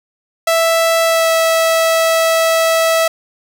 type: tone with pitch glide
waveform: sawtooth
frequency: 659.3 to 653.2 Hz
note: E5 to E5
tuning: 0 to -16 cents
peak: -7 dBFS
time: 0.47-3.08 s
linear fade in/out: 5 ms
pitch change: -16 cents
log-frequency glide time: 1.04-1.31 s
effects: none